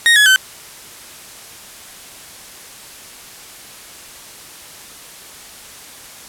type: tone with pitch steps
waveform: 30% pulse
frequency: 1864.7 / 1690.3 / 1532.2 Hz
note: A#6 / G#6 / G6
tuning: 0 / +30 / -40 cents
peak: -5 dBFS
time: 0.06-0.36 s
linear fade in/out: 0 ms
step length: 100 ms
effects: white hiss -37 dBFS RMS until 6.28 s + low-pass 12000 Hz 12 dB/octave